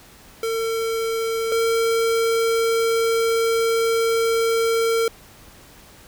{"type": "tone pair in turn", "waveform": "square", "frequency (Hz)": [452.5, 456.2], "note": ["A4", "A#4"], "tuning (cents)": [48, -37], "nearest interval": "unison", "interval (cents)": 15, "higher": "second", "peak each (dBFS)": [-22, -18], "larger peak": "second", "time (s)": [[0.43, 1.52], [1.52, 5.08]], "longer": "second", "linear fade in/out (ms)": 2, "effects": ["pink hiss -47 dBFS RMS until 6.07 s"]}